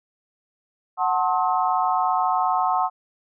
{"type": "chord", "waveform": "sine", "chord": "F# diminished seventh", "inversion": "none", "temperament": "just", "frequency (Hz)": [740, 888, 1065.6, 1278.7], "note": ["F#5", "A5", "C6", "Eb6"], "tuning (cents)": [0, 16, 31, 47], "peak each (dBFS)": [-22, -25, -24, -27], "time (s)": [0.97, 2.9], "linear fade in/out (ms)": 50, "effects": []}